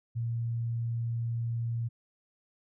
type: tone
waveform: sine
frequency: 116.54 Hz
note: A#2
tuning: in tune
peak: -29 dBFS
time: 0.15-1.89 s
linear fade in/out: 20 ms
effects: none